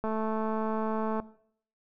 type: click train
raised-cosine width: 1 ms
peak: -19 dBFS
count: 255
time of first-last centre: 0.04-1.2 s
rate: 219 Hz
effects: noise-tail reverb RT60 0.6 s tail -18 dB re dry